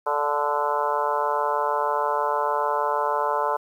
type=harmonic tone with a mistuned harmonic; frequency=146.4 Hz; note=D3; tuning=5 cents flat; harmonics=3 / 4 / 5 / 6 / 7 / 8 / 9 / 10; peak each=-30 / -28 / -33 / -26 / -26 / -37 / -31 / -38 dBFS; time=0.06-3.57 s; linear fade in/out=10 ms; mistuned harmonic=5; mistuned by=-19 cents; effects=9-bit